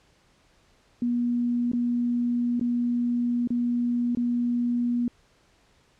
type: tone with dropouts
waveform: sine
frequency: 240.8 Hz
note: B3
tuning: 44 cents flat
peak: -22 dBFS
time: 1.02-5.08 s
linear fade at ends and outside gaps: 2 ms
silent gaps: 1.717-1.733 / 2.596-2.611 / 3.474-3.504 / 4.15-4.171 s
effects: pink hiss -62 dBFS RMS until 5.99 s + low-pass 7000 Hz 12 dB/octave